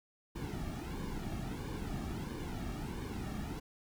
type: noise with flanger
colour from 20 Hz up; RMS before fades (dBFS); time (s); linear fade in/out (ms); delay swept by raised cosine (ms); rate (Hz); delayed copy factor
brown; -40; 0.35-3.6; 10; 1.5 to 2.02; 1.5; -0.7
effects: none